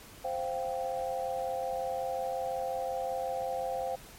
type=chord; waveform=sine; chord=C suspended fourth; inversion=none; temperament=equal; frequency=523.3 / 698.5 / 784 Hz; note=C5 / F5 / G5; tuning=0 / 0 / 0 cents; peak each=-34 / -36 / -36 dBFS; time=0.24-3.96 s; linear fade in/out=10 ms; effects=pink hiss -51 dBFS RMS until 4.18 s + MP3 64 kbps